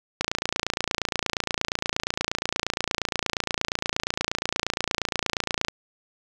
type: click train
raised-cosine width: 0.2 ms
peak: -6 dBFS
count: 157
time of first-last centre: 0.21-5.684 s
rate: 28.5 Hz
effects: none